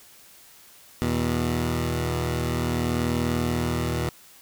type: tone pair together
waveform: 15% pulse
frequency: 80.6 / 120.65 Hz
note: E2 / B2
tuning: -38 / -40 cents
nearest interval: perfect fifth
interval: 698 cents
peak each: -20 dBFS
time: 1.02-4.09 s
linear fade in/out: 0 ms
effects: white hiss -51 dBFS RMS until 4.41 s